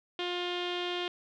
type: tone with low-pass filter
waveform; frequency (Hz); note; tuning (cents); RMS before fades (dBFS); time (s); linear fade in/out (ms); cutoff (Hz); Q
sawtooth; 354.4; F4; +25; -34; 0.19-1.08; 2; 3300; 5.4
effects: none